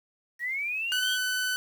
sine linear sweep, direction up, 1864.7 to 3322 Hz, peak -28 dBFS, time 0.39-1.18 s, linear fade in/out 50 ms
sawtooth tone, 1504 Hz, F#6, 28 cents sharp, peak -23 dBFS, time 0.92-1.56 s, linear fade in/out 0 ms
effects 9-bit

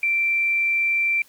sine tone, 2349 Hz, D7, in tune, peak -18 dBFS, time 0.03-1.22 s, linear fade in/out 2 ms, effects white hiss -54 dBFS RMS until 1.28 s + Opus 48 kbps

